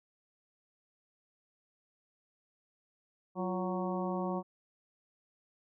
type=harmonic tone with a mistuned harmonic; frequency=185 Hz; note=F#3; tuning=in tune; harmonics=1 / 2 / 3 / 4 / 5 / 6; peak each=-35 / -38 / -40 / -41 / -42 / -43 dBFS; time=3.35-4.43 s; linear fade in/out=50 ms; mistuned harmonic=2; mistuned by=-75 cents; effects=none